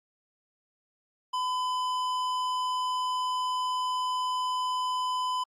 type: tone with tanh clipping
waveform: sine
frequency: 1008 Hz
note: B5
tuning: 35 cents sharp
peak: -29 dBFS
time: 1.33-5.44 s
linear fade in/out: 10 ms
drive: 14 dB
effects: Opus 48 kbps